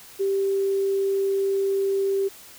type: tone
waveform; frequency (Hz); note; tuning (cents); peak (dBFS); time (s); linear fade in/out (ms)
sine; 391.5; G4; -2; -20; 0.19-2.29; 20
effects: white hiss -46 dBFS RMS until 2.58 s